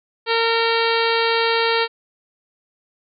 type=harmonic tone with a mistuned harmonic; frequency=458 Hz; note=A#4; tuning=31 cents flat; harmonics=1 / 2 / 3 / 4 / 5 / 6 / 7 / 8 / 9 / 10; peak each=-20 / -23 / -25 / -26 / -27 / -28 / -28 / -29 / -30 / -30 dBFS; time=0.26-1.88 s; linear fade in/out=50 ms; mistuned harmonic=8; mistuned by=+55 cents; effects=none